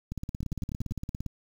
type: two click trains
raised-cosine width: 5 ms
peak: -21 / -22 dBFS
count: 21 / 6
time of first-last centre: 0.12-1.263 / 0.43-0.911 s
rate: 17.5 / 10.4 Hz
effects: 8-bit